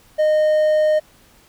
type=tone; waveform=triangle; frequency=615 Hz; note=D#5; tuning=20 cents flat; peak=-11 dBFS; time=0.18-1 s; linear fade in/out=20 ms; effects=pink hiss -52 dBFS RMS until 1.48 s